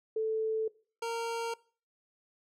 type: tone pair in turn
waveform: sine / 25% pulse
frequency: 440 / 461.8 Hz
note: A4 / A#4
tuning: 0 / -16 cents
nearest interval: minor second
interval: 84 cents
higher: second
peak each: -28 / -29 dBFS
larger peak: first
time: 0.16-0.68 / 1.02-1.54 s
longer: neither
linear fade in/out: 5 ms
effects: noise-tail reverb RT60 0.4 s tail -21 dB re dry + low-pass 9000 Hz 12 dB/octave